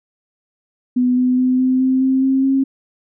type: tone with pitch steps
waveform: sine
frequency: 249.3 / 252.1 / 254.8 / 257.6 / 260.5 / 263.4 / 266.3 / 269.2 Hz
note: B3 / B3 / C4 / C4 / C4 / C4 / C4 / C4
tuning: +16 / +36 / -46 / -27 / -7 / +12 / +31 / +49 cents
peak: -12 dBFS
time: 0.96-2.64 s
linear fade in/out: 10 ms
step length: 210 ms
effects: none